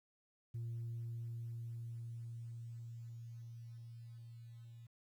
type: tone with level ramp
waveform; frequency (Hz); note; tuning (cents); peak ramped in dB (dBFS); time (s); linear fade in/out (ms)
sine; 116.54; A#2; 0; -38 to -52; 0.54-4.87; 10
effects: tanh soft clip ceiling -38 dBFS + 12-bit